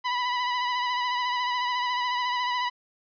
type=tone with vibrato; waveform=sawtooth; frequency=987.8 Hz; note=B5; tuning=in tune; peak=-21 dBFS; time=0.04-2.7 s; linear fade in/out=20 ms; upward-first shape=sine; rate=14 Hz; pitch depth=33 cents each way; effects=resampled to 11025 Hz